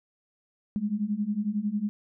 sine beating tone pair, 201.8 / 212.8 Hz, G#3 / G#3, -49 / +42 cents, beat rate 11 Hz, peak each -30 / -28 dBFS, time 0.76-1.89 s, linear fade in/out 0 ms, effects none

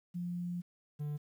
sine / triangle tone pair in turn, 175.7 / 147.75 Hz, F3 / D3, +11 / +11 cents, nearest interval minor third, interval 300 cents, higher first, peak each -35 / -33 dBFS, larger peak second, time 0.14-0.62 / 0.99-1.18 s, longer first, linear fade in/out 20 ms, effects 11-bit

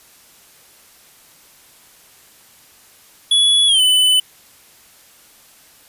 square tone with pitch glide, 3394 to 3006 Hz, G#7 to F#7, +37 to +27 cents, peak -11 dBFS, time 3.31-4.2 s, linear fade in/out 5 ms, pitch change -210 cents, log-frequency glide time 3.67-3.81 s, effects white hiss -48 dBFS RMS until 5.88 s + resampled to 32000 Hz

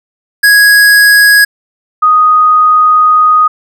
square / sine tone pair in turn, 1661.2 / 1244.5 Hz, G#6 / D#6, 0 / 0 cents, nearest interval perfect fourth, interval 500 cents, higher first, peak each -3 dBFS, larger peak neither, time 0.43-1.45 / 2.02-3.48 s, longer second, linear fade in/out 10 ms, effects none

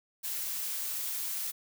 blue noise, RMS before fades -35 dBFS, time 0.23-1.52 s, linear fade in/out 20 ms, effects none

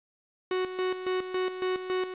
45% pulse tone with tremolo, 370 Hz, F#4, in tune, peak -26 dBFS, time 0.51-2.14 s, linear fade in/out 2 ms, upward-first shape square, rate 3.6 Hz, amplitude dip 65%, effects resampled to 8000 Hz + 9-bit

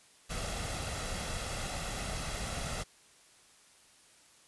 pink noise with comb filter, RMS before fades -37 dBFS, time 0.29-2.84 s, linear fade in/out 20 ms, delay 1.5 ms, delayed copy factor +0.5, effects white hiss -61 dBFS RMS until 4.47 s + resampled to 24000 Hz

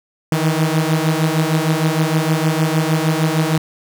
sawtooth beating tone pair, 155.56 / 162.06 Hz, D#3 / E3, 0 / -29 cents, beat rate 6.5 Hz, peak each -13 / -14 dBFS, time 0.32-3.58 s, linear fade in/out 2 ms, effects none

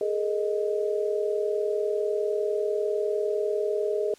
sine chord, Ab suspended second, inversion none, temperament equal with one note detuned, 415.3 / 455.3 / 622.3 Hz, Ab4 / Bb4 / Eb5, 0 / -41 / 0 cents, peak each -26 / -30 / -30 dBFS, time 0.01-4.14 s, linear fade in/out 2 ms, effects white hiss -56 dBFS RMS until 4.18 s + low-pass 9000 Hz 12 dB/octave

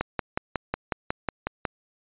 click train, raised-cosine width 0.5 ms, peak -10 dBFS, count 10, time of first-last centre 0.01-1.652 s, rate 5.48 Hz, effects resampled to 8000 Hz

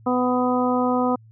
harmonic tone, 249.9 Hz, B3, 21 cents sharp, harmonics 1 / 2 / 3 / 4 / 5, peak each -21 / -24 / -26 / -27 / -28 dBFS, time 0.06-1.16 s, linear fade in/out 10 ms, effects added 111 Hz sine -46 dBFS peak until 1.31 s

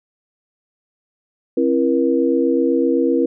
sine tone cluster, 267.2 / 335.1 / 478 Hz, C4 / E4 / A#4, +36 / +29 / +43 cents, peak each -18 dBFS, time 1.57-3.26 s, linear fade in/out 5 ms, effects none

